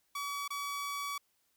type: tone with dropouts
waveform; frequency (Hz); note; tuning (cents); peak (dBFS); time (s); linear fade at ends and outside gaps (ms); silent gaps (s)
sawtooth; 1139; C#6; +47; -32; 0.15-1.18; 5; 0.479-0.504
effects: white hiss -75 dBFS RMS until 1.56 s